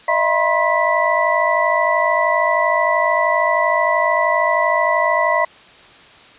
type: tone cluster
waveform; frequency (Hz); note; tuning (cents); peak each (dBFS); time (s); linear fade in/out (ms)
sine; 617 / 670 / 967 / 1057 / 1974; D#5 / E5 / B5 / C6 / B6; -15 / +28 / -37 / +17 / -1; -20; 0.08-5.45; 5
effects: white hiss -44 dBFS RMS until 6.38 s + resampled to 8000 Hz